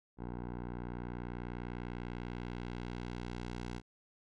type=tone with low-pass filter sweep; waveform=10% pulse; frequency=60.1 Hz; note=B1; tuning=46 cents flat; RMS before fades=-42 dBFS; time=0.17-3.82 s; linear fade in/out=50 ms; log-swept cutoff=1000 to 6200 Hz; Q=0.88; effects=none